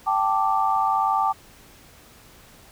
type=chord; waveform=sine; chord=G suspended second; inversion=none; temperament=equal with one note detuned; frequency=779 / 880 / 1174.7 Hz; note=G5 / A5 / D6; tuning=-11 / 0 / 0 cents; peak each=-23 dBFS; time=0.06-1.33 s; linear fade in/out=20 ms; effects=pink hiss -50 dBFS RMS until 2.71 s